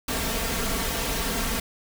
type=noise with comb filter; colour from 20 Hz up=pink; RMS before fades=-27 dBFS; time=0.08-1.6 s; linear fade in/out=5 ms; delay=4.4 ms; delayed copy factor=+0.65; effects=none